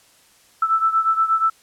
sine beating tone pair, 1318.5 / 1326.9 Hz, E6 / E6, 0 / +11 cents, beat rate 8.4 Hz, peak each -17 / -21 dBFS, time 0.62-1.5 s, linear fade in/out 5 ms, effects white hiss -54 dBFS RMS until 1.62 s + low-pass 11000 Hz 12 dB/octave

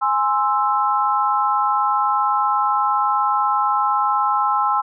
sine chord, Ab augmented, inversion none, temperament equal, 830.6 / 1046.5 / 1318.5 Hz, Ab5 / C6 / E6, 0 / 0 / 0 cents, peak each -20 dBFS, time 0.01-4.82 s, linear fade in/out 20 ms, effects none

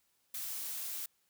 blue noise, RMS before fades -40 dBFS, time 0.34-1.06 s, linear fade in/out 5 ms, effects white hiss -75 dBFS RMS until 1.29 s

